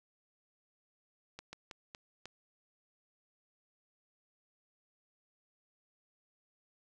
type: slowing click train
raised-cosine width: 0.2 ms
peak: -28 dBFS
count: 5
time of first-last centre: 1.39-2.256 s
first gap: 140 ms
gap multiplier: 1.3
effects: none